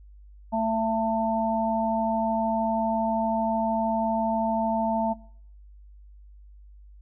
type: harmonic tone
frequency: 223.4 Hz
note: A3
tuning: 27 cents sharp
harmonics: 1 / 3 / 4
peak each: -27 / -27 / -27 dBFS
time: 0.52-5.14 s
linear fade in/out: 20 ms
effects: noise-tail reverb RT60 0.6 s tail -22 dB re dry + added 50 Hz sine -46 dBFS peak until 7.01 s